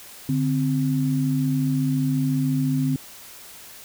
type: tone pair together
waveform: sine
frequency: 146.2 / 260.5 Hz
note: D3 / C4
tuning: -7 / -7 cents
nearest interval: minor seventh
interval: 1000 cents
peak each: -22 dBFS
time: 0.29-2.96 s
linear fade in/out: 2 ms
effects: white hiss -43 dBFS RMS until 3.84 s